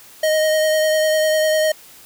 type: tone with vibrato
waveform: square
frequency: 623 Hz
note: D#5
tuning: 2 cents sharp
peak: -15 dBFS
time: 0.23-1.72 s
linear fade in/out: 5 ms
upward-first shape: sine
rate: 10 Hz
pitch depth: 15 cents each way
effects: white hiss -44 dBFS RMS until 2.05 s